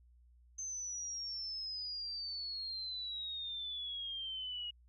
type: exponential sweep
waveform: sine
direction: down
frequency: 6272 to 2880 Hz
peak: -39 dBFS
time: 0.58-4.71 s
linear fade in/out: 10 ms
effects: added 60 Hz sine -61 dBFS peak until 4.88 s